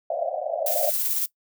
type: band-pass noise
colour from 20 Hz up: white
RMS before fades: -27 dBFS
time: 0.1-0.9 s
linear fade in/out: 5 ms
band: 550 to 710 Hz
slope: 96 dB/octave
type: noise with tremolo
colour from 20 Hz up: violet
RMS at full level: -24 dBFS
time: 0.66-1.26 s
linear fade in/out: 5 ms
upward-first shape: square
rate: 18 Hz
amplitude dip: 25%
effects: noise-tail reverb RT60 0.1 s tail -19 dB re dry